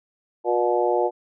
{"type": "harmonic tone with a mistuned harmonic", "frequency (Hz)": 120, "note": "B2", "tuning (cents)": -49, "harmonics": [3, 4, 5, 6, 7], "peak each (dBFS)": [-23, -24, -25, -26, -26], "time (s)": [0.44, 1.11], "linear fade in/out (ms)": 50, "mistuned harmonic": 7, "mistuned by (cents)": 41, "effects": []}